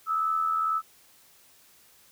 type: tone pair together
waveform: sine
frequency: 1226 / 1308 Hz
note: D#6 / E6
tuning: -26 / -14 cents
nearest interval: minor second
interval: 112 cents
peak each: -33 / -24 dBFS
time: 0.06-0.82 s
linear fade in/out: 50 ms
effects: white hiss -58 dBFS RMS until 2.11 s